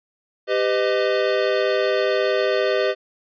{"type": "tone cluster", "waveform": "square", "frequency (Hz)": [395.2, 505, 620], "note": ["G4", "B4", "D#5"], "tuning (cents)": [14, 39, -6], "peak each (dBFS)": -23, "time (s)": [0.47, 2.95], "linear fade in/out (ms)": 50, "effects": ["resampled to 11025 Hz"]}